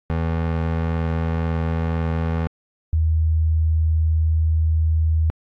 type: tone pair in turn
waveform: 25% pulse / sine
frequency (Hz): 82 / 79.67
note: E2 / D#2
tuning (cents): -9 / +42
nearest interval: unison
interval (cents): 49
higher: first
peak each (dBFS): -16 / -15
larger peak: second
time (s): 0.1-2.47 / 2.93-5.3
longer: neither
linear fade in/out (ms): 0
effects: low-pass 2000 Hz 12 dB/octave + AAC 64 kbps